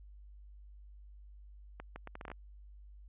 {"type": "accelerating click train", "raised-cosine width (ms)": 0.5, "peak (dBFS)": -29, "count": 9, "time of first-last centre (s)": [1.8, 2.316], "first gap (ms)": 160, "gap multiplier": 0.71, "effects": ["added 50 Hz sine -51 dBFS peak until 3.08 s", "resampled to 8000 Hz"]}